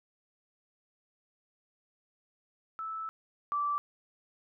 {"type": "tone pair in turn", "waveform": "sine", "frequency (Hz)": [1312, 1164.1], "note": ["E6", "D6"], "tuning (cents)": [-9, -16], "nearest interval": "major second", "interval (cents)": 207, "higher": "first", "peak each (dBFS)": [-35, -28], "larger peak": "second", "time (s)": [[2.79, 3.09], [3.52, 3.78]], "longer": "first", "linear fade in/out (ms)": 0, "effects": []}